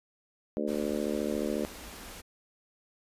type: harmonic tone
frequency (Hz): 74.1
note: D2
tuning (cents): +16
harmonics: 3 / 4 / 5 / 6 / 7 / 8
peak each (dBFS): -34 / -35 / -36 / -37 / -37 / -38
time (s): 0.57-1.65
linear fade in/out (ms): 0
type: band-stop noise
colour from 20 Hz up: pink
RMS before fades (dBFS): -45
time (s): 0.67-2.22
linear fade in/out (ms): 20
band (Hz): 100 to 170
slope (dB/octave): 96
effects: resampled to 32000 Hz